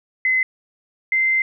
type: tone pair in turn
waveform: sine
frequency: 2043 / 2078 Hz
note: C7 / C7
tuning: -42 / -12 cents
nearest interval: unison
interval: 30 cents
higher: second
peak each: -15 dBFS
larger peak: neither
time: 0.25-0.43 / 1.12-1.42 s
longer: second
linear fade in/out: 2 ms
effects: none